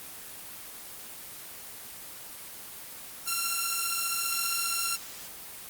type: beating tone pair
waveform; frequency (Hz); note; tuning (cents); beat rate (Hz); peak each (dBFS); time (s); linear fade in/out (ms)
5% pulse; 1357 / 1372; E6 / F6; +50 / -31; 15; -20 / -18; 3.26-4.97; 20
effects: white hiss -43 dBFS RMS until 5.69 s + Opus 24 kbps